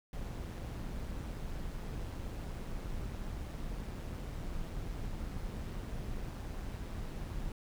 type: noise with amplitude modulation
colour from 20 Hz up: brown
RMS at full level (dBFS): -38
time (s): 0.13-7.52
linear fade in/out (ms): 2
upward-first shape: sine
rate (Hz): 176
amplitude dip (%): 45
effects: none